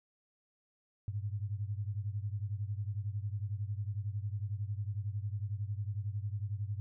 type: beating tone pair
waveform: sine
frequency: 99.4 / 110.4 Hz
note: G2 / A2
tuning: +25 / +6 cents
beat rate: 11 Hz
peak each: -36 / -39 dBFS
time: 1.08-6.8 s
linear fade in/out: 0 ms
effects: none